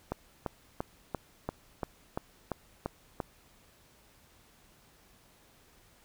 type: click train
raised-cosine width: 1 ms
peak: -18 dBFS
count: 10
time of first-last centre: 0.12-3.202 s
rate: 2.92 Hz
effects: pink hiss -62 dBFS RMS until 6.04 s